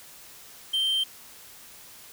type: tone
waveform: triangle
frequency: 3136 Hz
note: G7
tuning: in tune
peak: -21 dBFS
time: 0.73-1.04 s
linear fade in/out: 10 ms
effects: white hiss -48 dBFS RMS until 2.12 s